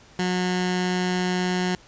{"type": "tone with notch filter", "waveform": "15% pulse", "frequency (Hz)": 181.7, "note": "F#3", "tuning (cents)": -31, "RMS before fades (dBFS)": -24, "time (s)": [0.19, 1.75], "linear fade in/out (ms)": 2, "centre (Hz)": 520, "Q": 1.3, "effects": ["pink hiss -51 dBFS RMS until 1.87 s", "resampled to 16000 Hz"]}